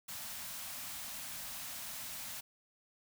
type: band-stop noise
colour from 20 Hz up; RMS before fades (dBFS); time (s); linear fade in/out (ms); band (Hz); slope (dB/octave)
white; -44; 0.08-2.41; 10; 280 to 560; 48
effects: none